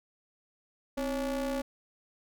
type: ring-modulated tone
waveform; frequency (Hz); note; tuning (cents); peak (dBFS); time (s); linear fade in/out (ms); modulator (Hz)
square; 145.9; D3; -11; -28; 0.97-1.62; 10; 407
effects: none